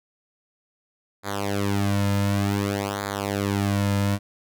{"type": "tone with flanger", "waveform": "sawtooth", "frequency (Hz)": 100.3, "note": "G2", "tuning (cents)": 40, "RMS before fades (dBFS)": -24, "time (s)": [1.23, 4.19], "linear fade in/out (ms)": 50, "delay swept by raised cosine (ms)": [0.35, 2.65], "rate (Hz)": 0.55, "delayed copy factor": -0.85, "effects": []}